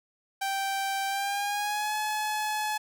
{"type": "tone with pitch glide", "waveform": "sawtooth", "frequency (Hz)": [782, 852.8], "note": ["G5", "G#5"], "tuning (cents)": [-4, 46], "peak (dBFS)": -24, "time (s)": [0.41, 2.78], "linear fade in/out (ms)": 10, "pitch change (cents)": 150, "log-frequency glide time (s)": [1.07, 1.95], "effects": []}